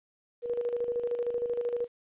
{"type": "tone with tremolo", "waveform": "sine", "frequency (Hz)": 480, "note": "B4", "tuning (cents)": -49, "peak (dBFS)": -26, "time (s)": [0.42, 1.88], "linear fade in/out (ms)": 50, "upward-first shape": "square", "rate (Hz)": 13, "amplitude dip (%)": 55, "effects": ["resampled to 8000 Hz", "11-bit"]}